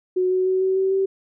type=tone with pitch steps; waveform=sine; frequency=367.6 / 371.2 / 374.9 / 378.6 / 382.3 / 386.1 Hz; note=F#4 / F#4 / F#4 / F#4 / G4 / G4; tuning=-11 / +6 / +23 / +40 / -43 / -26 cents; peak=-17 dBFS; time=0.16-1.06 s; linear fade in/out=10 ms; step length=150 ms; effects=none